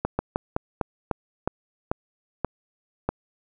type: slowing click train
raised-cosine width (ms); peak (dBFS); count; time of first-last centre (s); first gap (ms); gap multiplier
1; -9; 10; 0.05-3.09; 140; 1.21
effects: none